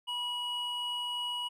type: tone pair together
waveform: triangle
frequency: 972 / 2913 Hz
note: B5 / F#7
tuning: -28 / -28 cents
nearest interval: octave + perfect fifth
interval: 1900 cents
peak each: -37 / -32 dBFS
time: 0.07-1.49 s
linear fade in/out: 20 ms
effects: none